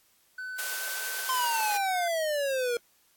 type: tone with pitch glide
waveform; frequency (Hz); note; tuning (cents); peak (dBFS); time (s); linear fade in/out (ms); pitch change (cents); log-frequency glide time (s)
triangle; 1508 to 1529.9; F#6 to G6; +32 to -43; -33; 0.38-2.08; 5; +25; 0.56-0.87
type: high-pass noise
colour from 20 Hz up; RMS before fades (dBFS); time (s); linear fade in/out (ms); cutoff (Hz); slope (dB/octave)
white; -35; 0.58-1.78; 10; 420; 48
type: exponential sweep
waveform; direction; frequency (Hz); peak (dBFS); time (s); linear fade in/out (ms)
square; down; 1046.5 to 469; -27; 1.29-2.77; 2
effects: white hiss -65 dBFS RMS until 3.16 s + AAC 64 kbps